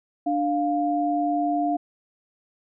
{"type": "tone pair together", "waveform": "sine", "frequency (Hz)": [294.9, 701.4], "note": ["D4", "F5"], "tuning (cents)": [7, 7], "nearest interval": "octave + minor third", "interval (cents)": 1500, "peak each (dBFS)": [-24, -23], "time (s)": [0.26, 1.77], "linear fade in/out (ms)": 10, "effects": []}